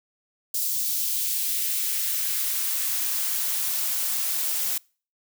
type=noise with high-pass filter sweep; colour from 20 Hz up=blue; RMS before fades=-26 dBFS; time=0.54-4.78 s; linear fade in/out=5 ms; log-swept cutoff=4800 to 260 Hz; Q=0.96; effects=noise-tail reverb RT60 0.4 s tail -26 dB re dry